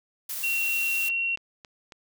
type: noise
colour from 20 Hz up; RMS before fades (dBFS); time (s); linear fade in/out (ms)
blue; -33; 0.29-1.09; 5
type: tone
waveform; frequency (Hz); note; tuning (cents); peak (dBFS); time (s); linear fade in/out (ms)
sine; 2736; F7; -36; -24; 0.43-1.36; 10
type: click train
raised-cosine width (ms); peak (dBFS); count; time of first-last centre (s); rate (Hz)
0.2; -27; 4; 1.1-1.922; 3.65
effects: none

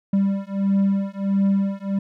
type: beating tone pair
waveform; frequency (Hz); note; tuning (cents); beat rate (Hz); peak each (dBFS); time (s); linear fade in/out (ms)
triangle; 196 / 197.5; G3 / G3; 0 / +13; 1.5; -19; 0.13-1.99; 5
effects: none

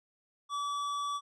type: tone with tanh clipping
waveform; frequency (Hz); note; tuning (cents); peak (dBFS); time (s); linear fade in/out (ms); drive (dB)
sine; 1149; D6; -38; -34; 0.49-1.21; 50; 15
effects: resampled to 22050 Hz

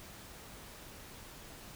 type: silence
effects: pink hiss -51 dBFS RMS until 1.75 s

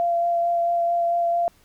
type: tone with vibrato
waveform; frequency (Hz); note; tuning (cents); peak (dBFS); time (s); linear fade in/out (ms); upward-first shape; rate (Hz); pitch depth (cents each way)
sine; 687; F5; -29; -18; 0-1.48; 0; sine; 4.5; 11
effects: pink hiss -58 dBFS RMS until 1.64 s + MP3 96 kbps

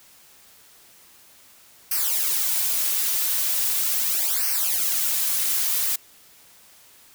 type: noise with flanger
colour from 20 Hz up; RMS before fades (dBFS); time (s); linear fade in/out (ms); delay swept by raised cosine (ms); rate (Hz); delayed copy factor
blue; -23; 1.91-5.96; 5; 0.27 to 5.27; 0.39; -0.9
effects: white hiss -52 dBFS RMS until 7.14 s

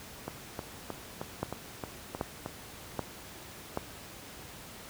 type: two click trains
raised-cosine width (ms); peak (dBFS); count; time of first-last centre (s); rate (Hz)
1; -21 / -16; 8 / 4; 0.28-2.461 / 1.43-3.774; 3.21 / 1.28
effects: pink hiss -47 dBFS RMS until 4.89 s + high-pass 60 Hz 12 dB/octave

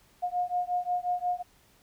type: beating tone pair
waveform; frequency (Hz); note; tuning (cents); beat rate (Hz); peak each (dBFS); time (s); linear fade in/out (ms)
sine; 713 / 718.6; F5 / F5; +36 / +49; 5.6; -30; 0.22-1.43; 20
effects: pink hiss -62 dBFS RMS until 1.82 s

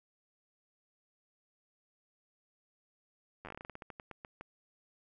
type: slowing click train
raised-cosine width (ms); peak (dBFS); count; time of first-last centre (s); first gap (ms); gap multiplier
0.5; -30; 18; 3.45-4.41; 10; 1.19
effects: none

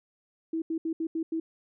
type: tone bursts at uneven times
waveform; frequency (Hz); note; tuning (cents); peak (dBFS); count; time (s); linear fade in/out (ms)
sine; 324.9; E4; -25; -27; 6; 0.53-0.62 / 0.7-0.78 / 0.85-0.93 / 1-1.07 / 1.15-1.23 / 1.32-1.4; 5
effects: none

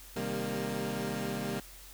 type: chord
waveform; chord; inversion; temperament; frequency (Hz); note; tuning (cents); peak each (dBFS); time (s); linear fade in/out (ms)
20% pulse; C minor seventh; none; equal with one note detuned; 130.81 / 155.56 / 198.39 / 233.1; C3 / Eb3 / G3 / Bb3; 0 / 0 / +21 / 0; -35 / -37 / -32 / -32; 0.16-1.6; 5
effects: added 46 Hz sine -52 dBFS peak until 1.93 s + white hiss -52 dBFS RMS until 1.93 s

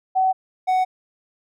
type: tone pair in turn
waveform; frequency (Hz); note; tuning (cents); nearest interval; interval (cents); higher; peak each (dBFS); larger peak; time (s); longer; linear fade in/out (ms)
sine / triangle; 755 / 744.2; F#5 / F#5; +35 / +10; unison; 25; first; -15 / -14; second; 0.15-0.33 / 0.67-0.85; neither; 20
effects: none

